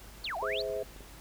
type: exponential two-way sweep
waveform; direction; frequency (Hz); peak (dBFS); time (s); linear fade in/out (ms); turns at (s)
sine; down then up; 4699 to 637 to 4699; -33; 0.24-0.62; 5; 0.37
type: chord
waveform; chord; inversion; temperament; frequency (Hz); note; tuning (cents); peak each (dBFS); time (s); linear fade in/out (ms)
sine; Ab augmented; none; just; 415.3 / 519.1 / 648.9; Ab4 / C5 / E5; 0 / -14 / -27; -36; 0.42-0.83; 5
type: clicks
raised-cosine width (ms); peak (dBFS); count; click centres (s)
2; -37; 5; 0.7 / 0.765 / 0.833 / 0.963 / 1.007
effects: added 50 Hz sine -52 dBFS peak until 1.2 s + pink hiss -52 dBFS RMS until 1.2 s